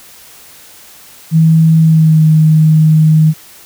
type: tone with pitch glide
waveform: sine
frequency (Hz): 161.1 to 156.51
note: E3 to D#3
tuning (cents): -39 to +11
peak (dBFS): -4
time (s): 1.31-3.34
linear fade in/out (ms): 50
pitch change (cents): -50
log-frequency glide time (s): 1.8-2.23
effects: white hiss -38 dBFS RMS until 3.65 s